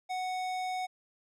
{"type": "tone with tanh clipping", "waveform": "sine", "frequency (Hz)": 740, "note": "F#5", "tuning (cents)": 0, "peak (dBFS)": -34, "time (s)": [0.09, 0.87], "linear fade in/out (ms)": 20, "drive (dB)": 18, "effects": []}